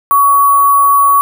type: tone with sample-and-hold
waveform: sine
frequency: 1123 Hz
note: C#6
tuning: 22 cents sharp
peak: -5 dBFS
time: 0.11-1.21 s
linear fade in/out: 0 ms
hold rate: 11025 Hz
effects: none